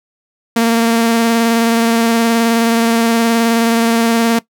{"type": "tone with vibrato", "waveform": "sawtooth", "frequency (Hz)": 230, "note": "A#3", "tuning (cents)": -23, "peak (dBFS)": -6, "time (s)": [0.56, 4.39], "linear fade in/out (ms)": 5, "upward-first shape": "square", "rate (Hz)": 19, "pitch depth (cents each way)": 15, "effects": ["noise-tail reverb RT60 0.1 s tail -19 dB re dry"]}